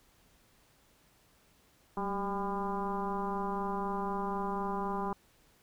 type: tone with frequency modulation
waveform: sine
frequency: 597 Hz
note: D5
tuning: 28 cents sharp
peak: -31 dBFS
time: 1.97-5.13 s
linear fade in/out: 2 ms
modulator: 203 Hz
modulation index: 2.7
effects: pink hiss -66 dBFS RMS until 5.62 s